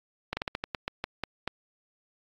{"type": "slowing click train", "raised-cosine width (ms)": 0.3, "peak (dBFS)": -14, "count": 11, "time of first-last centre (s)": [0.33, 1.476], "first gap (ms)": 40, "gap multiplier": 1.22, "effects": ["AAC 48 kbps"]}